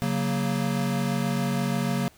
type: chord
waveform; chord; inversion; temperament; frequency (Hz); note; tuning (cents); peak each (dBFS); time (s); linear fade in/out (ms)
square; F# major; second; equal; 138.59 / 185 / 233.1; C#3 / F#3 / A#3; 0 / 0 / 0; -29; 0.02-2.08; 0
effects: pink hiss -56 dBFS RMS until 2.17 s